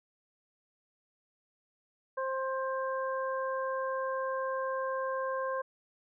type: harmonic tone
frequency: 528 Hz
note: C5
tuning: 16 cents sharp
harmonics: 1 / 2 / 3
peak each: -33 / -35 / -41 dBFS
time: 2.17-5.62 s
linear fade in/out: 10 ms
effects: none